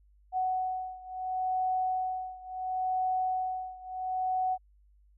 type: beating tone pair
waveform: sine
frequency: 744 / 744.72 Hz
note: F#5 / F#5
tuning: +9 / +11 cents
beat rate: 0.72 Hz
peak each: -31 / -33 dBFS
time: 0.32-4.58 s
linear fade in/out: 50 ms
effects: added 50 Hz sine -59 dBFS peak until 5.17 s